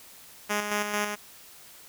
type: tone with tremolo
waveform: 5% pulse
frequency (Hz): 207.7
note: G#3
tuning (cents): 0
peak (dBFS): -14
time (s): 0.49-1.16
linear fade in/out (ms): 20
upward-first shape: square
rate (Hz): 4.5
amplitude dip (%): 45
effects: white hiss -50 dBFS RMS until 1.88 s